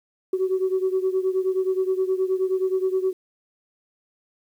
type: beating tone pair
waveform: sine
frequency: 373.6 / 383.1 Hz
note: F#4 / G4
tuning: +17 / -40 cents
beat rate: 9.5 Hz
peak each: -21 / -24 dBFS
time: 0.33-3.13 s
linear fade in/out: 5 ms
effects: tanh soft clip ceiling -14 dBFS + 9-bit